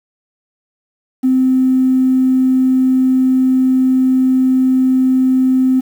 triangle tone, 259.2 Hz, C4, 16 cents flat, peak -5 dBFS, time 1.23-5.81 s, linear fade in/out 20 ms, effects tanh soft clip ceiling -7 dBFS + 7-bit

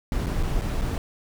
brown noise with dropouts, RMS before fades -25 dBFS, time 0.12-0.98 s, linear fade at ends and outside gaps 1 ms, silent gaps 0.261-0.267 / 0.428-0.433 / 0.613-0.618 / 0.813-0.818 s, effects none

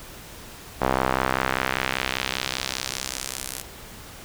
sawtooth tone with band-pass filter sweep, 65.1 Hz, C2, 8 cents flat, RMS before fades -27 dBFS, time 0.81-3.62 s, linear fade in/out 10 ms, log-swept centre 830 to 11000 Hz, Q 1.1, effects pink hiss -42 dBFS RMS until 4.24 s

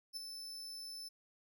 40% pulse tone with ADSR envelope, 5274 Hz, E8, in tune, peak -38 dBFS, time 0.13-1.09 s, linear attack 36 ms, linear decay 13 ms, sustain -6 dB, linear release 13 ms, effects none

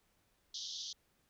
pink band-pass noise, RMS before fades -44 dBFS, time 0.54-0.93 s, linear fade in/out 5 ms, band 3200 to 6300 Hz, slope 96 dB/octave, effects pink hiss -75 dBFS RMS until 1.29 s

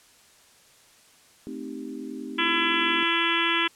sine chord, A half-diminished seventh, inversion none, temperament equal, 220 / 261.6 / 311.1 / 392 Hz, A3 / C4 / Eb4 / G4, 0 / 0 / 0 / 0 cents, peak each -40 / -36 / -38 / -41 dBFS, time 1.47-3.03 s, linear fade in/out 0 ms
harmonic tone, 336 Hz, E4, 33 cents sharp, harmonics 1 / 3 / 4 / 5 / 6 / 7 / 8 / 9 / 10, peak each -30 / -30 / -30 / -30 / -30 / -30 / -30 / -30 / -30 dBFS, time 2.38-3.68 s, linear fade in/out 10 ms
effects white hiss -56 dBFS RMS until 3.75 s + low-pass 10000 Hz 12 dB/octave

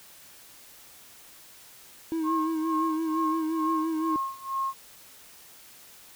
triangle tone with vibrato, 320 Hz, D#4, 49 cents sharp, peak -24 dBFS, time 2.12-4.16 s, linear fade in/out 0 ms, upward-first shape sine, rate 5.8 Hz, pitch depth 43 cents each way
sine tone with tremolo, 1077 Hz, C6, 50 cents sharp, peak -25 dBFS, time 2.23-4.74 s, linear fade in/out 50 ms, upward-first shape sine, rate 2.2 Hz, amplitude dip 90%
effects white hiss -51 dBFS RMS until 6.15 s

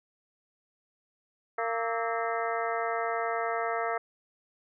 harmonic tone with a mistuned harmonic, 229.7 Hz, A#3, 25 cents flat, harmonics 2 / 3 / 4 / 5 / 6 / 7 / 8 / 9, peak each -34 / -32 / -39 / -38 / -35 / -41 / -39 / -42 dBFS, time 1.58-3.98 s, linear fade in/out 5 ms, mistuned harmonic 6, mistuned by -92 cents, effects none

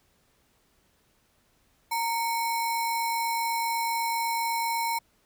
sine tone with sample-and-hold, 924 Hz, A#5, 16 cents flat, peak -25 dBFS, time 1.91-4.99 s, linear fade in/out 10 ms, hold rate 3150 Hz, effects pink hiss -67 dBFS RMS until 5.25 s

